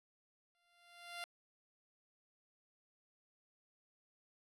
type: tone with exponential growth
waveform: 10% pulse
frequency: 695 Hz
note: F5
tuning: 9 cents flat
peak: -33 dBFS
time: 0.55-1.24 s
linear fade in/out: 0 ms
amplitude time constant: 150 ms
effects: low-pass 11000 Hz 12 dB/octave